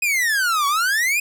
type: exponential two-way sweep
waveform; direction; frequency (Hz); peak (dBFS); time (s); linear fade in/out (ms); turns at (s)
45% pulse; down then up; 2529 to 1108.7 to 2529; -17; 0.02-1.2; 5; 0.67
effects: none